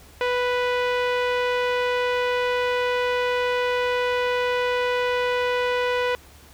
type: tone with low-pass filter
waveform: sawtooth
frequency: 493.9 Hz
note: B4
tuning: in tune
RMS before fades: -23 dBFS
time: 0.21-6.15 s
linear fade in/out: 0 ms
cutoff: 2800 Hz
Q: 1.3
effects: added 71 Hz sine -50 dBFS peak until 6.53 s + pink hiss -50 dBFS RMS until 6.53 s